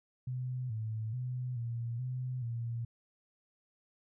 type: tone with pitch steps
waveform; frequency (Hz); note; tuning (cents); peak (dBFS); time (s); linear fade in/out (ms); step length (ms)
sine; 126.6 / 110.1 / 125.6 / 117.3 / 127 / 117; B2 / A2 / B2 / A#2 / B2 / A#2; +43 / +2 / +30 / +11 / +49 / +7; -34; 0.27-2.85; 5; 430
effects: none